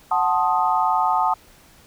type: chord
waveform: sine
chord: F# diminished seventh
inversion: none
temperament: equal with one note detuned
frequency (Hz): 740 / 880 / 1058.1 / 1244.5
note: F#5 / A5 / C6 / Eb6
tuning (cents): 0 / 0 / +19 / 0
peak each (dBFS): -22 / -20 / -26 / -23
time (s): 0.11-1.34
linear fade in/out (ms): 5
effects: pink hiss -51 dBFS RMS until 1.86 s